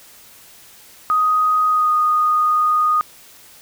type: tone with pitch glide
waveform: sine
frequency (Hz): 1250 to 1234.9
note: D#6 to D#6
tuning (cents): +8 to -13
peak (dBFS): -13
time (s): 1.1-3.01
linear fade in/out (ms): 0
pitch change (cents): -21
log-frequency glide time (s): 1.69-1.94
effects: white hiss -45 dBFS RMS until 3.61 s